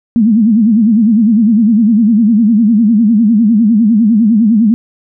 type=tone with vibrato; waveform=sine; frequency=220 Hz; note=A3; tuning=in tune; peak=-5 dBFS; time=0.16-4.74 s; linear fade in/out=0 ms; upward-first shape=sine; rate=9.9 Hz; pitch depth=150 cents each way; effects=none